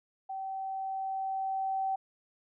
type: tone with level ramp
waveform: sine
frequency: 770 Hz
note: G5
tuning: 31 cents flat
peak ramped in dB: -35 to -28 dBFS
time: 0.29-1.96 s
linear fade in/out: 10 ms
effects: none